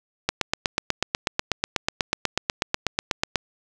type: click train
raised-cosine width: 0.2 ms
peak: -3 dBFS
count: 26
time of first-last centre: 0.29-3.357 s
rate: 8.15 Hz
effects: none